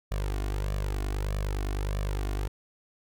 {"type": "tone with flanger", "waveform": "sawtooth", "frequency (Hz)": 49.75, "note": "G1", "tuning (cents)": 26, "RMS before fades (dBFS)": -30, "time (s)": [0.11, 2.48], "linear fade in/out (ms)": 10, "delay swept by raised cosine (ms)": [1.7, 2.8], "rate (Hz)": 1.6, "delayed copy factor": 0.75, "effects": []}